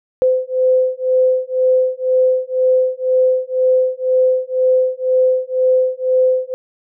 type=beating tone pair; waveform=sine; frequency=512 / 514 Hz; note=C5 / C5; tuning=-38 / -31 cents; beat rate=2 Hz; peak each=-15 dBFS; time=0.22-6.54 s; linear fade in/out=0 ms; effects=none